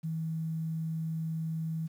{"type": "tone with quantisation", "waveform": "sine", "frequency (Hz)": 161.1, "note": "E3", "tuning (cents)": -39, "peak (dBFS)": -31, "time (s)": [0.03, 1.88], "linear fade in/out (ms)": 20, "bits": 10, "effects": []}